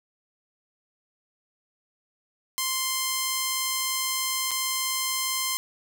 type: tone with dropouts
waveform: 5% pulse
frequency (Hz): 1046.5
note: C6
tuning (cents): 0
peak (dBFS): -13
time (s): 2.58-5.57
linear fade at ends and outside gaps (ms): 0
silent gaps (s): 4.509-4.515
effects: none